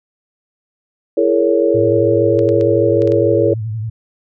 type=chord; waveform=sine; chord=A# half-diminished seventh; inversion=second; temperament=just; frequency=335.6 / 419.5 / 466.2 / 559.4 Hz; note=E4 / G#4 / A#4 / C#5; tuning=+31 / +17 / 0 / +16 cents; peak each=-16 dBFS; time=1.17-3.54 s; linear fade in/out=5 ms
type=tone with vibrato; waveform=sine; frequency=110 Hz; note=A2; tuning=in tune; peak=-19 dBFS; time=1.74-3.9 s; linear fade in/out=10 ms; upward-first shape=sine; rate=11 Hz; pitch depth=77 cents each way
type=clicks; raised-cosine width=0.2 ms; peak=-17 dBFS; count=6; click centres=2.391 / 2.49 / 2.611 / 3.02 / 3.075 / 3.12 s
effects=none